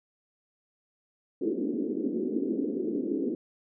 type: band-pass noise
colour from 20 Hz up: white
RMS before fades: -30 dBFS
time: 1.41-3.35 s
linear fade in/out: 5 ms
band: 220 to 400 Hz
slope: 48 dB/octave
effects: none